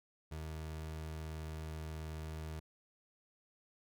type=tone; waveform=30% pulse; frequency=78.6 Hz; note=D#2; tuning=18 cents sharp; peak=-39 dBFS; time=0.31-2.6 s; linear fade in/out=10 ms; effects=none